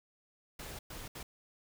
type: noise bursts at uneven times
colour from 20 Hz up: pink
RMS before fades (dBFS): -45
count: 3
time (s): 0.59-0.79 / 0.9-1.08 / 1.15-1.23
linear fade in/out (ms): 5
effects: none